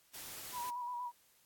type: noise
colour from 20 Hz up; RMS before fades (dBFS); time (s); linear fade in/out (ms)
white; -47; 0.13-0.71; 20
type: tone with vibrato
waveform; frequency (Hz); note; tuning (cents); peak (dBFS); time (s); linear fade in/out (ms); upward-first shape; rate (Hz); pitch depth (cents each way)
sine; 975; B5; -23; -38; 0.52-1.12; 50; square; 8.4; 30
effects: white hiss -69 dBFS RMS until 1.45 s + AAC 64 kbps